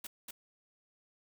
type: noise with echo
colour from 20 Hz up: white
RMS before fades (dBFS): -43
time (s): 0.04-0.07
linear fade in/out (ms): 5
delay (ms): 240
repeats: 1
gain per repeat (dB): -2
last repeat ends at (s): 0.31
effects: none